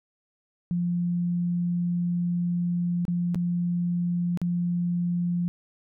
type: tone with dropouts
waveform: sine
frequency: 174.61 Hz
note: F3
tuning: in tune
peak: -23 dBFS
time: 0.71-5.48 s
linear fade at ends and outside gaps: 0 ms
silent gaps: 3.052-3.081 / 3.346-3.356 / 4.374-4.416 s
effects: none